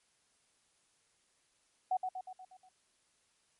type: tone with echo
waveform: sine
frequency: 745 Hz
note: F#5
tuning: 12 cents sharp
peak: -28 dBFS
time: 1.91-1.97 s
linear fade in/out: 5 ms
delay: 120 ms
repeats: 6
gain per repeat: -5 dB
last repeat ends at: 2.69 s
effects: white hiss -73 dBFS RMS until 3.59 s + MP3 48 kbps